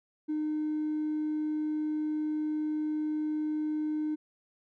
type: tone with hard clipping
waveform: sine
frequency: 305.8 Hz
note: D#4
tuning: 30 cents flat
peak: -29 dBFS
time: 0.28-4.16 s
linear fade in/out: 20 ms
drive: 1 dB
effects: none